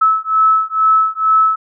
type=beating tone pair; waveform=sine; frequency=1300 / 1302.2 Hz; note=E6 / E6; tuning=-24 / -22 cents; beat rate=2.2 Hz; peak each=-13 dBFS; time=0.01-1.56 s; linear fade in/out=10 ms; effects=none